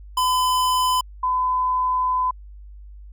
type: tone pair in turn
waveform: square / sine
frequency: 1011 / 1011 Hz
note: B5 / B5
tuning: +40 / +40 cents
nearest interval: unison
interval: 0 cents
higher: neither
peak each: -18 dBFS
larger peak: neither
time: 0.17-1.01 / 1.23-2.31 s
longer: second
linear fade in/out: 5 ms
effects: added 50 Hz sine -38 dBFS peak until 3.12 s